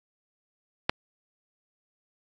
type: click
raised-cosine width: 0.3 ms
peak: -5 dBFS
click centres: 0.895 s
effects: AAC 48 kbps